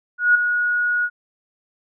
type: tone with ADSR envelope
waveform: sine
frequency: 1452 Hz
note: F#6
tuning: 33 cents flat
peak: -9 dBFS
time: 0.18-1.1 s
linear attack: 170 ms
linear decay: 6 ms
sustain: -8 dB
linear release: 57 ms
effects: none